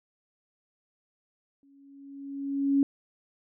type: tone with exponential growth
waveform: sine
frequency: 277.8 Hz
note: C#4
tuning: 4 cents sharp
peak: -18 dBFS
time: 1.63-2.83 s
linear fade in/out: 1 ms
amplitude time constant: 260 ms
effects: none